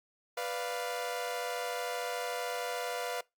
sawtooth chord, B diminished, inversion none, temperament equal, 493.9 / 587.3 / 698.5 Hz, B4 / D5 / F5, 0 / 0 / 0 cents, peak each -33 / -38 / -34 dBFS, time 0.37-3.21 s, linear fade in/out 5 ms, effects noise-tail reverb RT60 0.2 s tail -23 dB re dry + Opus 48 kbps

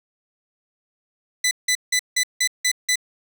15% pulse tone bursts, 1999 Hz, B6, 20 cents sharp, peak -11 dBFS, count 7, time 1.44-2.957 s, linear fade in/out 5 ms, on 71 ms, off 170 ms, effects none

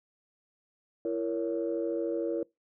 sine chord, A# diminished, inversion second, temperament just, 335.6 / 466.2 / 559.4 Hz, E4 / A#4 / C#5, +31 / 0 / +16 cents, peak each -31 / -32 / -34 dBFS, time 1.05-2.43 s, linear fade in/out 2 ms, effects noise-tail reverb RT60 0.2 s tail -24 dB re dry + tanh soft clip ceiling -20 dBFS

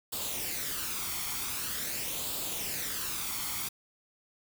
white noise with flanger, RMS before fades -35 dBFS, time 0.12-3.69 s, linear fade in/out 10 ms, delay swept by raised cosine 0.25 to 0.91 ms, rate 0.45 Hz, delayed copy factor +0.55, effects none

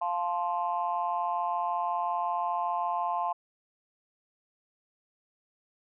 sine chord, F major, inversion none, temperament just, 698.5 / 873.1 / 1047.7 Hz, F5 / A5 / C6, 0 / -14 / +2 cents, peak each -31 dBFS, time 0.01-3.33 s, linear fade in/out 10 ms, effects tanh soft clip ceiling -18 dBFS

